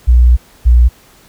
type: tone pair in turn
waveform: sine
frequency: 60.6 / 60.04 Hz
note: B1 / B1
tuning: -32 / -48 cents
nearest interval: unison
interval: 16 cents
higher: first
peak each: -3 dBFS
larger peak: neither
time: 0.07-0.37 / 0.65-0.89 s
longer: first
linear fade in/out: 20 ms
effects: pink hiss -45 dBFS RMS until 1.28 s